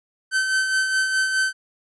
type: tone with tremolo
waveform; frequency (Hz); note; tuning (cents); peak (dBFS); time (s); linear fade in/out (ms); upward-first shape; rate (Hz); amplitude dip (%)
45% pulse; 1537; G6; -35; -17; 0.31-1.53; 50; sine; 4.8; 45
effects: resampled to 24000 Hz